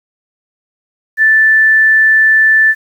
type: tone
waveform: sine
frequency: 1760 Hz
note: A6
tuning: in tune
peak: -5 dBFS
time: 1.17-2.75 s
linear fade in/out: 50 ms
effects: 7-bit